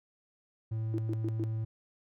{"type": "tone", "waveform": "triangle", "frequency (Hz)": 110.9, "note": "A2", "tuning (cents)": 14, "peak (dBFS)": -29, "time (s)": [0.71, 1.65], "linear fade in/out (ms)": 10}
{"type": "tone bursts", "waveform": "sine", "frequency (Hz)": 329.6, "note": "E4", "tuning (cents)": 0, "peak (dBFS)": -32, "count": 4, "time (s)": [0.94, 1.438], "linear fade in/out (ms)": 0, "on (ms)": 42, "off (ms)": 110}
{"effects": []}